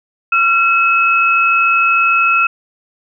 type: tone pair together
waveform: sine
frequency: 1366.7 / 2578 Hz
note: F6 / E7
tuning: -38 / -39 cents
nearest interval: major seventh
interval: 1099 cents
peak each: -12 dBFS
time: 0.32-2.47 s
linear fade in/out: 5 ms
effects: none